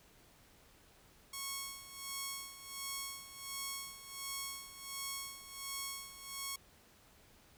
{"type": "tone with tremolo", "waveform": "5% pulse", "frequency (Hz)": 1100, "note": "C#6", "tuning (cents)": -14, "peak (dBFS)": -27, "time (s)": [1.33, 6.56], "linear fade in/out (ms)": 5, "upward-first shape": "sine", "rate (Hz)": 1.4, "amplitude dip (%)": 75, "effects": ["pink hiss -64 dBFS RMS until 7.57 s"]}